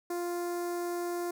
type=tone with notch filter; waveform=sawtooth; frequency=349.2 Hz; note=F4; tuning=in tune; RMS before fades=-34 dBFS; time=0.1-1.31 s; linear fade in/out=5 ms; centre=3000 Hz; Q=0.52; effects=none